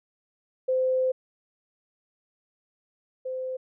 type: tone pair in turn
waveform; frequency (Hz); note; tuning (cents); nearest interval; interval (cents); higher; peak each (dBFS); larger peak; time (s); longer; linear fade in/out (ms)
sine; 516 / 516; C5 / C5; -24 / -24; unison; 0; neither; -21 / -29; first; 0.68-1.12 / 3.25-3.57; first; 10
effects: none